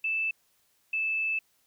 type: tone pair in turn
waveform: sine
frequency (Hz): 2637 / 2627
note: E7 / E7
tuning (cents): 0 / -7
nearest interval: unison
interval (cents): 7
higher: first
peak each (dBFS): -26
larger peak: neither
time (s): 0.04-0.31 / 0.93-1.39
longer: second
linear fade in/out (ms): 5
effects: white hiss -69 dBFS RMS until 1.66 s